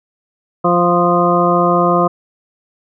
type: harmonic tone with a mistuned harmonic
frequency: 174.6 Hz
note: F3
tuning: in tune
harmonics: 1 / 2 / 3 / 4 / 6 / 7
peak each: -17 / -17 / -17 / -17 / -17 / -17 dBFS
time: 0.64-2.08 s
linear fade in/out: 10 ms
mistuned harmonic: 7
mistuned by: +17 cents
effects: none